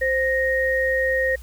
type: tone pair together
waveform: sine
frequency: 523.3 / 1864.7 Hz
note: C5 / A#6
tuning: 0 / 0 cents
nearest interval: octave + minor seventh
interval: 2200 cents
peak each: -21 dBFS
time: 0.01-1.36 s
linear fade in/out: 10 ms
effects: added 60 Hz sine -36 dBFS peak until 1.42 s + white hiss -51 dBFS RMS until 1.42 s